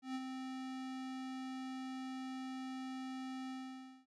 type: tone with ADSR envelope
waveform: square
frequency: 260.8 Hz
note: C4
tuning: 5 cents flat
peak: -38 dBFS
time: 0.02-4.06 s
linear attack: 130 ms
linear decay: 42 ms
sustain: -5 dB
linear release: 560 ms
effects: low-pass 6000 Hz 12 dB/octave